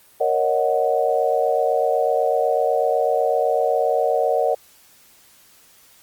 sine chord, D# minor seventh, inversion second, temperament equal, 466.2 / 554.4 / 622.3 / 740 Hz, A#4 / C#5 / D#5 / F#5, 0 / 0 / 0 / 0 cents, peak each -22 dBFS, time 0.2-4.55 s, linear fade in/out 10 ms, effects white hiss -52 dBFS RMS until 6.02 s + Opus 32 kbps

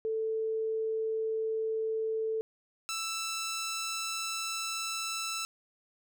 sine / 10% pulse tone pair in turn, 442.2 / 1325.1 Hz, A4 / E6, +9 / +9 cents, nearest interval octave + perfect fifth, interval 1900 cents, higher second, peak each -29 / -25 dBFS, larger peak second, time 0.05-2.41 / 2.89-5.45 s, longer second, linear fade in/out 0 ms, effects none

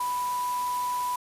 sine tone in noise, 989 Hz, B5, 2 cents sharp, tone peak -26 dBFS, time 0-1.16 s, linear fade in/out 5 ms, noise white, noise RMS -40 dBFS, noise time 0-1.16 s, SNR +11 dB, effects resampled to 32000 Hz

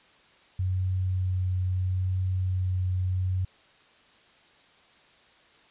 sine tone with vibrato, 92.5 Hz, F#2, in tune, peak -24 dBFS, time 0.59-3.45 s, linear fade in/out 5 ms, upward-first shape triangle, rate 0.76 Hz, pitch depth 12 cents each way, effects white hiss -58 dBFS RMS until 5.7 s + resampled to 8000 Hz

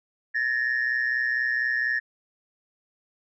sine tone pair together, 1720 / 1844.2 Hz, A6 / A#6, -40 / -19 cents, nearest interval minor second, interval 121 cents, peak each -24 / -24 dBFS, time 0.34-2 s, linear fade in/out 20 ms, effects tanh soft clip ceiling -18 dBFS

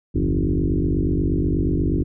sine tone with frequency modulation, 113.4 Hz, A#2, 47 cents flat, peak -17 dBFS, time 0.14-2.04 s, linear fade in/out 20 ms, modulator 48.3 Hz, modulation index 5.1, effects none

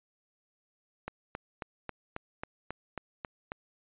click train, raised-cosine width 0.5 ms, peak -21 dBFS, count 10, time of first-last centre 1.08-3.519 s, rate 3.69 Hz, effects resampled to 8000 Hz

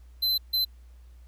square tone bursts at uneven times, 4057 Hz, B7, 46 cents sharp, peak -23 dBFS, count 2, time 0.22-0.38 / 0.53-0.65 s, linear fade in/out 10 ms, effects added 60 Hz sine -47 dBFS peak until 1.27 s + pink hiss -67 dBFS RMS until 1.27 s

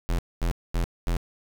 square tone bursts, 42.72 Hz, F1, 37 cents flat, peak -23 dBFS, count 4, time 0.09-1.168 s, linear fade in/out 0 ms, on 97 ms, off 230 ms, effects none

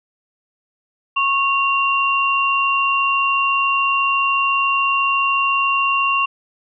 sine tone pair together, 1098 / 2767 Hz, C#6 / F7, -17 / -17 cents, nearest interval octave + major third, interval 1600 cents, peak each -17 / -18 dBFS, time 1.16-6.26 s, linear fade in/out 10 ms, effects none

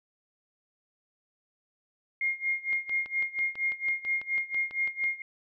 sine tone with tremolo, 2132 Hz, C7, 32 cents sharp, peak -24 dBFS, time 2.21-5.22 s, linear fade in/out 2 ms, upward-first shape sine, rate 4.3 Hz, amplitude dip 90%
click train, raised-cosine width 0.3 ms, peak -29 dBFS, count 15, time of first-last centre 2.73-5.04 s, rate 6.06 Hz
effects none

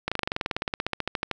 slowing click train, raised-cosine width 0.3 ms, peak -10 dBFS, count 23, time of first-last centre 0.08-1.313 s, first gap 36 ms, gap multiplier 1.04, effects none

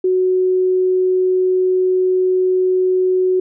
sine tone, 370 Hz, F#4, in tune, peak -12 dBFS, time 0.04-3.4 s, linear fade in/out 5 ms, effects none

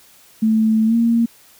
sine tone with pitch glide, 220 to 232 Hz, A3 to A#3, 0 to -8 cents, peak -12 dBFS, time 0.42-1.26 s, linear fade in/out 10 ms, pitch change +92 cents, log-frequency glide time 0.86-0.95 s, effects white hiss -49 dBFS RMS until 1.59 s

